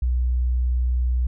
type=tone; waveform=sine; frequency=61.74 Hz; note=B1; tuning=in tune; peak=-18 dBFS; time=0.02-1.27 s; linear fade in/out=5 ms; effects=none